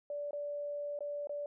sine tone with dropouts, 581 Hz, D5, 19 cents flat, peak -36 dBFS, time 0.1-1.46 s, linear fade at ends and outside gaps 2 ms, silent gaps 0.309-0.331 / 0.99-1.006 / 1.272-1.294 s, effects none

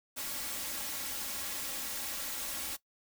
white noise with comb filter, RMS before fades -38 dBFS, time 0.16-2.77 s, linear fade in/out 20 ms, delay 3.6 ms, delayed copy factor +0.65, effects noise-tail reverb RT60 0.1 s tail -18 dB re dry

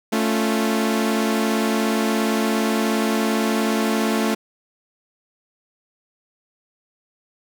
sawtooth chord, A augmented, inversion none, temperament equal, 220 / 277.2 / 349.2 Hz, A3 / C#4 / E#4, 0 / 0 / 0 cents, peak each -16 / -22 / -22 dBFS, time 0.12-4.35 s, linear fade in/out 10 ms, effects none

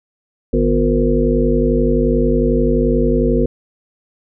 harmonic tone with a mistuned harmonic, 51.3 Hz, G#1, 21 cents flat, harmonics 1 / 3 / 5 / 7 / 9 / 10, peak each -17 / -22 / -17 / -20 / -18 / -23 dBFS, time 0.53-3.46 s, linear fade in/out 5 ms, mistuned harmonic 5, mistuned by -69 cents, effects none

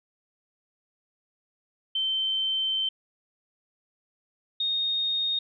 sine tone pair in turn, 3099 / 3706 Hz, G7 / A#7, -21 / -11 cents, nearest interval minor third, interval 310 cents, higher second, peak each -24 dBFS, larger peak neither, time 1.95-2.89 / 4.6-5.39 s, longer first, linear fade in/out 5 ms, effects none

